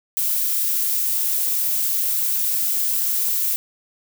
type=noise; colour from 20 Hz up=violet; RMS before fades=-21 dBFS; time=0.17-3.56 s; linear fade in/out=0 ms; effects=none